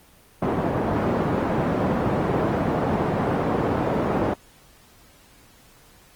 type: band-pass noise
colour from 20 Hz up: pink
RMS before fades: -23 dBFS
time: 0.42-4.34 s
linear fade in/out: 5 ms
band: 130 to 910 Hz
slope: 12 dB/octave
effects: pink hiss -53 dBFS RMS until 6.15 s + Opus 24 kbps